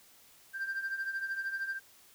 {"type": "tone with tremolo", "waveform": "sine", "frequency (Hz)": 1578, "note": "G6", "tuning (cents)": 11, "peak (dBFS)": -28, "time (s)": [0.53, 1.8], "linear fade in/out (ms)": 50, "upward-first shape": "triangle", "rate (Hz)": 13, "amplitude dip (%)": 80, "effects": ["tanh soft clip ceiling -30 dBFS", "white hiss -60 dBFS RMS until 2.14 s"]}